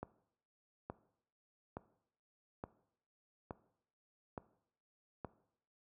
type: click train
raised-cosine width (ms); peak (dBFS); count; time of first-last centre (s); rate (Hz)
1; -28; 7; 0.03-5.247; 1.15
effects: noise-tail reverb RT60 0.7 s tail -17 dB re dry + high-pass 60 Hz 12 dB/octave

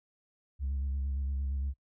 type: tone with vibrato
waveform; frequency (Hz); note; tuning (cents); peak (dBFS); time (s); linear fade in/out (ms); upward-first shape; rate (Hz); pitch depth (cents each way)
sine; 68.4; C#2; -23; -28; 0.59-1.74; 50; square; 8.7; 34
effects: noise-tail reverb RT60 0.1 s tail -25 dB re dry + tanh soft clip ceiling -28 dBFS

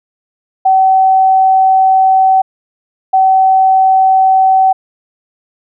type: tone pair in turn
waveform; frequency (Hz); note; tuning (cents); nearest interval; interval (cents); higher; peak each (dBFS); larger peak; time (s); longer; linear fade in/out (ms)
sine; 762 / 762; G5 / G5; -49 / -49; unison; 0; neither; -5; neither; 0.65-2.42 / 3.13-4.73; first; 10
effects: none

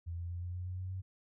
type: tone with pitch steps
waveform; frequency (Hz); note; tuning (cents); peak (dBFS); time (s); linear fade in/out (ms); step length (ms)
sine; 84.9 / 86.13 / 87.39 / 88.66 / 89.95 / 91.26 / 92.58 / 93.93; F2 / F2 / F2 / F2 / F#2 / F#2 / F#2 / F#2; -48 / -23 / +2 / +27 / -48 / -23 / +2 / +27; -37; 0.06-1.02; 20; 120
effects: none

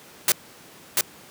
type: noise with echo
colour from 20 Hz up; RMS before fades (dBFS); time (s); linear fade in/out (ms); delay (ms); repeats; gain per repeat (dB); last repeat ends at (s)
white; -18; 0.28-0.32; 2; 690; 1; -2; 1.01
effects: pink hiss -47 dBFS RMS until 1.3 s + high-pass 150 Hz 12 dB/octave

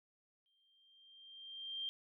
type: tone with exponential growth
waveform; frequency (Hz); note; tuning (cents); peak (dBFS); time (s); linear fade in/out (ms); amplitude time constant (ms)
sine; 3175; G7; +21; -37; 0.46-1.89; 0; 310
effects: none

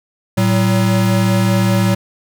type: tone pair together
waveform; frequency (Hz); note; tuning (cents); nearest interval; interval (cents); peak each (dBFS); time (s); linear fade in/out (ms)
square; 112.68 / 189.5; A2 / F#3; +42 / +42; major sixth; 900; -15; 0.37-1.95; 10
effects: none

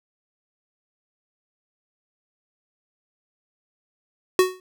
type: tone with exponential decay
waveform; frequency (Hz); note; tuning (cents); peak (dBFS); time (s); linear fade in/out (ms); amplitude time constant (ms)
square; 370; F#4; 0; -11; 4.39-4.6; 1; 45
effects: none

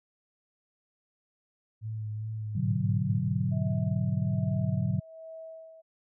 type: tone with vibrato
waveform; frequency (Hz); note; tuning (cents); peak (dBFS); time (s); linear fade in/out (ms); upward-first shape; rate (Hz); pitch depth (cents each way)
sine; 108.4; A2; -25; -32; 1.81-3.25; 50; sine; 2.5; 27
type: chord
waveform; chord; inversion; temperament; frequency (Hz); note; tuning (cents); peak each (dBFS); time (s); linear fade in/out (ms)
sine; G# half-diminished seventh; none; equal; 103.83 / 123.47 / 146.83 / 185; G#2 / B2 / D3 / F#3; 0 / 0 / 0 / 0; -31; 2.55-5; 10
type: tone with tremolo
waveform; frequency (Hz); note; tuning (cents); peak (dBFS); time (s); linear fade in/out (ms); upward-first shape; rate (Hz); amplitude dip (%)
sine; 647; E5; -32; -40; 3.51-5.82; 20; sine; 1.2; 65
effects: none

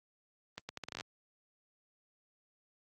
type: accelerating click train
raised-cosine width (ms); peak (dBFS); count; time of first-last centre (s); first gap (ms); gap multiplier
0.2; -23; 11; 0.58-1.009; 110; 0.76
effects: high-pass 80 Hz 12 dB/octave + Opus 32 kbps

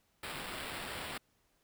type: noise with sample-and-hold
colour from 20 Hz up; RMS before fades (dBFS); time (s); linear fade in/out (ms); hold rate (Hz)
blue; -42; 0.23-1.18; 5; 6300
effects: pink hiss -74 dBFS RMS until 1.63 s

